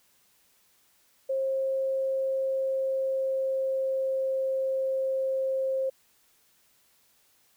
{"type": "tone with pitch glide", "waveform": "sine", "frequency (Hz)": [534, 530.6], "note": ["C5", "C5"], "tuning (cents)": [35, 24], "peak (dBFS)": -25, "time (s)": [1.29, 5.9], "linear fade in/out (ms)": 10, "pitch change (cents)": -11, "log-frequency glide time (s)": [1.49, 4.33], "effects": ["white hiss -65 dBFS RMS until 7.56 s"]}